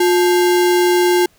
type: tone with sample-and-hold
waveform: sine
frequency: 356.4 Hz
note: F4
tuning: 35 cents sharp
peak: -10 dBFS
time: 0-1.26 s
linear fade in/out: 5 ms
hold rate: 1225 Hz
effects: pink hiss -54 dBFS RMS until 1.38 s